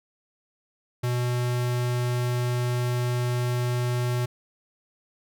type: tone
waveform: square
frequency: 122.8 Hz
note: B2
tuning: 9 cents flat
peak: -24 dBFS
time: 1.03-4.26 s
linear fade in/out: 10 ms
effects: none